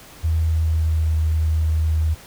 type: tone with pitch glide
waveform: sine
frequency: 80.6 to 79.03 Hz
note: E2 to D#2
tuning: -38 to +28 cents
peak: -16 dBFS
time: 0.23-2.15 s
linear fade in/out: 20 ms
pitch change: -34 cents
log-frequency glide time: 0.43-1.16 s
effects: pink hiss -43 dBFS RMS until 2.26 s